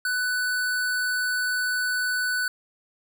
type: tone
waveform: square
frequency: 1493 Hz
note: F#6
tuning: 15 cents sharp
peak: -24 dBFS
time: 0.05-2.48 s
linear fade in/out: 2 ms
effects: none